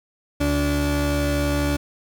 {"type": "tone pair together", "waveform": "30% pulse", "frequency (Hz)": [72.4, 289.1], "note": ["D2", "D4"], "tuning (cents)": [-24, -27], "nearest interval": "2 octaves", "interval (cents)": 2397, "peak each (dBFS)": [-20, -19], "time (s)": [0.4, 1.77], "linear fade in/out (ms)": 10, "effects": []}